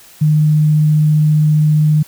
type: tone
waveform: sine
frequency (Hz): 152.5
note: D#3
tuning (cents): -34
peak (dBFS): -8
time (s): 0.21-2.03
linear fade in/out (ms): 10
effects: white hiss -42 dBFS RMS until 2.07 s